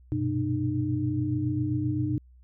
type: tone cluster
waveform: sine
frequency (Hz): 97.8 / 118.5 / 125.9 / 303.3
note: G2 / A#2 / B2 / D#4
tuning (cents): -4 / +29 / +34 / -44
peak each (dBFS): -32 / -36 / -29 / -28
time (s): 0.12-2.18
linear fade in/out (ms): 0
effects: added 62 Hz sine -51 dBFS peak until 2.43 s